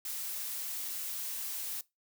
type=noise; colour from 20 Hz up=blue; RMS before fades=-38 dBFS; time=0.05-1.81 s; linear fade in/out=2 ms; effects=noise-tail reverb RT60 0.2 s tail -21 dB re dry